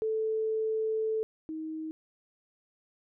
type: tone pair in turn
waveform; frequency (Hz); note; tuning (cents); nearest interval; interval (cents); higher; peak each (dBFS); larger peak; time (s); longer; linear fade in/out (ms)
sine; 439.2 / 315.6; A4 / D#4; -3 / +25; tritone; 572; first; -27 / -34; first; 0.02-1.23 / 1.49-1.91; first; 0
effects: none

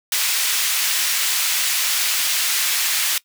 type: high-pass noise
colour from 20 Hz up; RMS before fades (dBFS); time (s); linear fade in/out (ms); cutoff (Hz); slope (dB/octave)
pink; -20; 0.12-3.18; 2; 2300; 12
effects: noise-tail reverb RT60 0.1 s tail -20 dB re dry

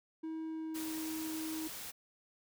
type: tone with pitch glide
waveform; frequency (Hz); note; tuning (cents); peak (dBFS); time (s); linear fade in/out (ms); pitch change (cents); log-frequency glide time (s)
triangle; 320 to 316.9; D#4 to D#4; +49 to +32; -36; 0.23-1.68; 10; -17; 0.44-0.92
type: noise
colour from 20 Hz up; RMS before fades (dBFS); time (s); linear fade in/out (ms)
white; -45; 0.74-1.92; 20
effects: none

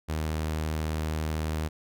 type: tone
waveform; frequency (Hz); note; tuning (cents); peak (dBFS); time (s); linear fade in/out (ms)
sawtooth; 78.1; D#2; +7; -24; 0.08-1.69; 20
effects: none

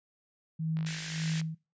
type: tone with tremolo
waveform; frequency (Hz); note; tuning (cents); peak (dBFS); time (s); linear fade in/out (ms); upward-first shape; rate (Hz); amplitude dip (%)
sine; 160; D#3; +49; -28; 0.59-1.55; 10; sine; 1.7; 80
type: click train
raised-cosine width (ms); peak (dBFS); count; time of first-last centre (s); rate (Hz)
0.3; -31; 34; 0.77-1.415; 51.2
type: high-pass noise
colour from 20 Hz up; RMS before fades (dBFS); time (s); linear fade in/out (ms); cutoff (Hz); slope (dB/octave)
pink; -39; 0.86-1.41; 5; 1500; 96
effects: noise-tail reverb RT60 0.3 s tail -22 dB re dry + resampled to 16000 Hz

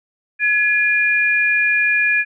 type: tone pair together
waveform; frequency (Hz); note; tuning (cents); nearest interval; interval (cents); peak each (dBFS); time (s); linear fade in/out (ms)
sine; 1690.6 / 2418; G#6 / D7; +30 / +50; tritone; 620; -16; 0.39-2.25; 50
effects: none

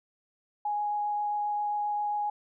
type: tone with vibrato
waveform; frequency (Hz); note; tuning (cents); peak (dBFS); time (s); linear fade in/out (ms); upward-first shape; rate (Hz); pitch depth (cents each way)
sine; 831; G#5; +1; -27; 0.65-2.3; 5; triangle; 7.5; 8
effects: none

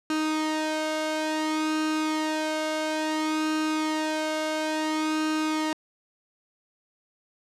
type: tone with flanger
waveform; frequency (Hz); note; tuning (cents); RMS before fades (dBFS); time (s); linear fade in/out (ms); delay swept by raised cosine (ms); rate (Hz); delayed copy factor
sawtooth; 311.1; D#4; 0; -27; 0.1-5.73; 2; 0.73 to 1.39; 0.58; +0.6
effects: low-pass 8000 Hz 12 dB/octave

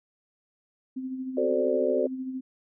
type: tone with tremolo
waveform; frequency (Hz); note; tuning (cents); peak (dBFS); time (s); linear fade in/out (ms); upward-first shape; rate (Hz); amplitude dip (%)
sine; 260; C4; -11; -29; 0.96-2.41; 10; sine; 13; 45
type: chord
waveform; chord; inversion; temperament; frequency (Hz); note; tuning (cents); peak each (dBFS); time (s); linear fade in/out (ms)
sine; D dominant seventh; first; equal; 370 / 440 / 523.3 / 587.3; F#4 / A4 / C5 / D5; 0 / 0 / 0 / 0; -28; 1.37-2.07; 5
effects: none

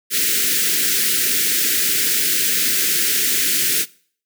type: band-stop noise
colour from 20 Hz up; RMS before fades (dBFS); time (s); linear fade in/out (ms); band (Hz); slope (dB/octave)
white; -18; 0.1-3.86; 50; 460 to 1500; 48
effects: noise-tail reverb RT60 0.5 s tail -22 dB re dry + high-pass 200 Hz 12 dB/octave

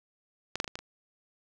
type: clicks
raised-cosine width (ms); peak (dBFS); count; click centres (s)
0.2; -14 / -10 / -19 / -20 / -18 / -27; 6; 0.556 / 0.601 / 0.644 / 0.678 / 0.755 / 0.79
effects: none

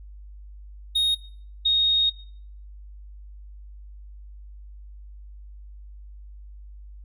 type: tone pair in turn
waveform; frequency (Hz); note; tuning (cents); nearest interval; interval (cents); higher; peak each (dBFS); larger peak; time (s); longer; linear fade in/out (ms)
triangle / sine; 3729 / 3729; A#7 / A#7; 0 / 0; unison; 0; neither; -17; neither; 0.95-1.15 / 1.65-2.1; second; 10
effects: noise-tail reverb RT60 0.6 s tail -21 dB re dry + added 50 Hz sine -40 dBFS peak until 7.04 s

